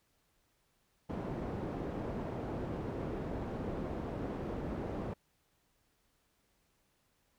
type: low-pass noise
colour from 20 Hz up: white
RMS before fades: -39 dBFS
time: 1.09-5.14 s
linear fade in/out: 10 ms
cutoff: 450 Hz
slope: 12 dB/octave
effects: pink hiss -75 dBFS RMS until 7.38 s